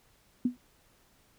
sine tone with exponential decay, 246.7 Hz, B3, 2 cents flat, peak -20 dBFS, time 0.45-0.57 s, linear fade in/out 5 ms, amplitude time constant 25 ms, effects pink hiss -65 dBFS RMS until 1.38 s

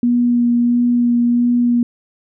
sine tone with vibrato, 240.4 Hz, B3, 46 cents flat, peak -11 dBFS, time 0.03-1.83 s, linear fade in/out 2 ms, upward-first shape sine, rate 1.5 Hz, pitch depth 12 cents each way, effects none

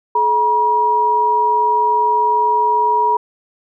sine tone pair together, 428.8 / 958.2 Hz, A4 / A#5, -45 / +47 cents, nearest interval octave + major second, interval 1392 cents, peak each -21 / -12 dBFS, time 0.15-3.17 s, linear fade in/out 5 ms, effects none

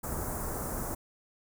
pink band-stop noise, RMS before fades -35 dBFS, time 0.03-0.95 s, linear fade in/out 10 ms, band 1400 to 7400 Hz, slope 24 dB/octave, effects none

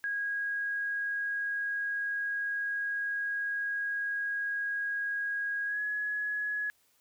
sine tone with pitch glide, 1643 to 1684.3 Hz, G#6 to G#6, -19 to +24 cents, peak -30 dBFS, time 0.04-6.7 s, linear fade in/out 0 ms, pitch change +43 cents, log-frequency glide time 5.66-5.81 s, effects white hiss -69 dBFS RMS until 7 s

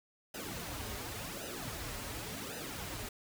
pink noise with flanger, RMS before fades -42 dBFS, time 0.34-3.09 s, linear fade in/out 5 ms, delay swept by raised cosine 0.89 to 6.09 ms, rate 0.9 Hz, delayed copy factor -0.8, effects none

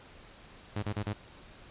sawtooth tone bursts, 103.83 Hz, G#2, in tune, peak -27 dBFS, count 4, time 0.76-1.131 s, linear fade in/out 5 ms, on 65 ms, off 37 ms, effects pink hiss -53 dBFS RMS until 1.7 s + resampled to 8000 Hz

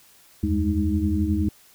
sine tone cluster, 79.1 / 90.4 / 200.6 / 208.4 / 311.9 Hz, D#2 / F#2 / G3 / G#3 / D#4, +29 / -40 / +40 / +6 / +4 cents, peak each -24 / -28 / -31 / -26 / -25 dBFS, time 0.43-1.49 s, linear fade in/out 5 ms, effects white hiss -54 dBFS RMS until 1.74 s

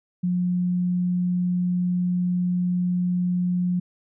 sine tone, 178.9 Hz, F3, 42 cents sharp, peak -20 dBFS, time 0.23-3.8 s, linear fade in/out 10 ms, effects none

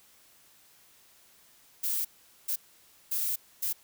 violet noise bursts at uneven times, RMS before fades -30 dBFS, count 4, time 1.83-2.05 / 2.48-2.56 / 3.11-3.36 / 3.62-3.73 s, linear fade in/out 10 ms, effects white hiss -60 dBFS RMS until 3.83 s

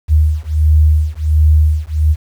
sine beating tone pair, 76.2 / 77.6 Hz, D#2 / D#2, -36 / -4 cents, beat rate 1.4 Hz, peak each -11 dBFS, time 0.08-2.16 s, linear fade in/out 50 ms, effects 7-bit

